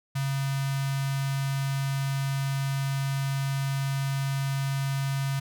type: tone with notch filter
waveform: square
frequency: 137.1 Hz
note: C#3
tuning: 19 cents flat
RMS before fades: -28 dBFS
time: 0.15-5.4 s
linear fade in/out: 10 ms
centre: 420 Hz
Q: 0.51
effects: none